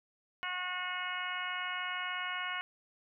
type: harmonic tone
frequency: 363.4 Hz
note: F#4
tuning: 31 cents flat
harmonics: 2 / 3 / 4 / 5 / 6 / 7 / 8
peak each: -46 / -41 / -40 / -44 / -41 / -48 / -42 dBFS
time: 0.43-2.61 s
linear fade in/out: 0 ms
effects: none